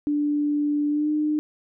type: tone with pitch glide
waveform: sine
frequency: 293.7 to 302.5 Hz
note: D4 to D#4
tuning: 0 to -49 cents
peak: -20 dBFS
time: 0.07-1.39 s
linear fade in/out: 0 ms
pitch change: +51 cents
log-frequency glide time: 0.89-1.09 s
effects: none